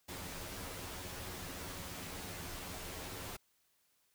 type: noise with comb filter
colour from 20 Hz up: pink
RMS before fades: -45 dBFS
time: 0.08-3.37 s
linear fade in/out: 10 ms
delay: 11 ms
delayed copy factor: +0.65
effects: white hiss -75 dBFS RMS until 4.14 s

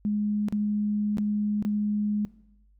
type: tone with dropouts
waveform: sine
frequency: 208.6 Hz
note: G#3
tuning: 8 cents sharp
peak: -23 dBFS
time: 0.05-2.25 s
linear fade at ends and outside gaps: 0 ms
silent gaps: 0.485-0.525 / 1.172-1.183 / 1.625-1.65 s
effects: noise-tail reverb RT60 0.9 s tail -20 dB re dry + added 50 Hz sine -57 dBFS peak until 2.79 s

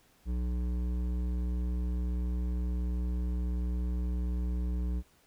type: tone with hard clipping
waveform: sine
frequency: 60.7 Hz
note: B1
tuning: 29 cents flat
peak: -31 dBFS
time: 0.25-5.03 s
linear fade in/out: 50 ms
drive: 11 dB
effects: pink hiss -65 dBFS RMS until 5.26 s

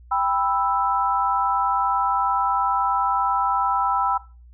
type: chord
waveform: sine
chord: E minor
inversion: first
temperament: just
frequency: 791.1 / 988.9 / 1318.5 Hz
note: G5 / B5 / E6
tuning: +16 / +2 / 0 cents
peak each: -23 dBFS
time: 0.11-4.18 s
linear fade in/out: 10 ms
effects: noise-tail reverb RT60 0.3 s tail -17 dB re dry + added 60 Hz sine -44 dBFS peak until 4.53 s

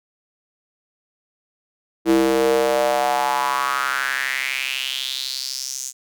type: tone with high-pass filter sweep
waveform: square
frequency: 66 Hz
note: C2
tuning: 16 cents sharp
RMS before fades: -21 dBFS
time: 2.05-5.93 s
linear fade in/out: 50 ms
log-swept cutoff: 320 to 6900 Hz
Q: 4.6
effects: none

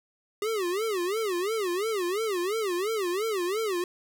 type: tone with vibrato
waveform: square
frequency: 396.2 Hz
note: G4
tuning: 18 cents sharp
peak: -27 dBFS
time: 0.42-3.84 s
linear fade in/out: 2 ms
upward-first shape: sine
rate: 2.9 Hz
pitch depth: 230 cents each way
effects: none

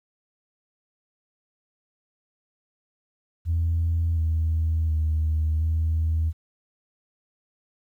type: tone with pitch steps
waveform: sine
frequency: 83.2 / 80.5 / 78.2 / 80.3 Hz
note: E2 / E2 / D#2 / E2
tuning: +17 / -41 / +9 / -45 cents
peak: -19 dBFS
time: 3.45-6.33 s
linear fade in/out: 50 ms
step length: 720 ms
effects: tanh soft clip ceiling -17 dBFS + 10-bit

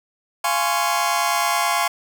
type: chord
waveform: sawtooth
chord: Db major seventh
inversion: first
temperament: just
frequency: 693 / 831.5 / 1039.4 / 1108.7 Hz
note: F5 / Ab5 / C6 / Db6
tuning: -14 / +2 / -12 / 0 cents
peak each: -20 dBFS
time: 0.44-1.88 s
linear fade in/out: 5 ms
effects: none

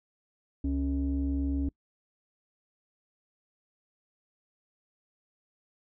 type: tone pair together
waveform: sine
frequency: 69.2 / 276.8 Hz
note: C#2 / C#4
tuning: -2 / -2 cents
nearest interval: 2 octaves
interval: 2400 cents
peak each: -28 dBFS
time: 0.64-1.69 s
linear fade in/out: 5 ms
effects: noise-tail reverb RT60 0.1 s tail -25 dB re dry + tanh soft clip ceiling -22 dBFS

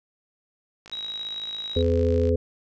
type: click train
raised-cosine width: 0.2 ms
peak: -26 dBFS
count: 78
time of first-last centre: 0.86-2.291 s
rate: 53.8 Hz
type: tone with tremolo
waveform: sine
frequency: 3832 Hz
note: A#7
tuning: 47 cents sharp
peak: -28 dBFS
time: 0.92-1.82 s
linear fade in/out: 5 ms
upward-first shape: triangle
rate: 18 Hz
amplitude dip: 45%
type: harmonic tone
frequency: 84.4 Hz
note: E2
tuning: 41 cents sharp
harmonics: 1 / 3 / 5 / 6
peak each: -22 / -27 / -24 / -25 dBFS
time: 1.76-2.36 s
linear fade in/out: 5 ms
effects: none

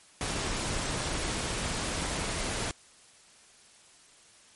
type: noise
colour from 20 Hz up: pink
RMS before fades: -32 dBFS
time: 0.21-2.71 s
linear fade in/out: 0 ms
effects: white hiss -57 dBFS RMS until 4.55 s + MP3 48 kbps

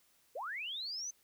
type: linear sweep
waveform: sine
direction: up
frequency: 432.6 to 6270 Hz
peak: -38 dBFS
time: 0.35-1.11 s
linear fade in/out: 10 ms
effects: white hiss -70 dBFS RMS until 1.23 s

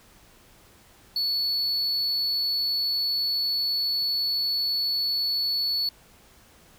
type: tone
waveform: triangle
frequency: 4426 Hz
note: C#8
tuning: 3 cents flat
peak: -22 dBFS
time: 1.16-5.89 s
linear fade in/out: 2 ms
effects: pink hiss -55 dBFS RMS until 6.78 s

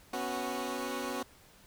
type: chord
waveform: 15% pulse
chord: B suspended second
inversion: none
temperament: equal with one note detuned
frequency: 246.9 / 275.4 / 370 Hz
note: B3 / C#4 / F#4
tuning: 0 / -11 / 0 cents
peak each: -32 dBFS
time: 0.13-1.23 s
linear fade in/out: 5 ms
effects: pink hiss -59 dBFS RMS until 1.66 s

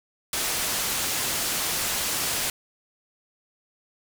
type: low-pass noise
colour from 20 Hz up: white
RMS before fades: -27 dBFS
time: 0.33-2.5 s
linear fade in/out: 2 ms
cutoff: 12000 Hz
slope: 12 dB/octave
effects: none

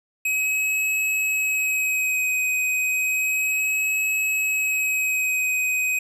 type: tone with vibrato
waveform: square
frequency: 2540 Hz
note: D#7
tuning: 35 cents sharp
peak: -21 dBFS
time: 0.25-5.99 s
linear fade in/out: 5 ms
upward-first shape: sine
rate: 0.32 Hz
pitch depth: 19 cents each way
effects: resampled to 32000 Hz

